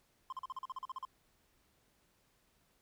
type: tone bursts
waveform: triangle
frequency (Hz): 1046.5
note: C6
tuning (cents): 0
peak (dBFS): -37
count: 12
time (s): 0.3-1.051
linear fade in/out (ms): 2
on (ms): 25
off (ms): 41
effects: pink hiss -73 dBFS RMS until 2.81 s